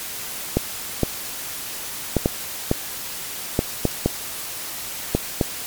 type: clicks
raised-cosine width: 2 ms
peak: -3 dBFS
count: 10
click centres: 0.57 / 1.033 / 2.167 / 2.259 / 2.714 / 3.591 / 3.853 / 4.06 / 5.15 / 5.412 s
effects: white hiss -31 dBFS RMS until 5.66 s + MP3 96 kbps